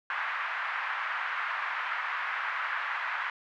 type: band-pass noise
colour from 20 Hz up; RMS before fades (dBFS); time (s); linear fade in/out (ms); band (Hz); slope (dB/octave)
white; -33; 0.1-3.3; 2; 1000 to 1900; 24
effects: none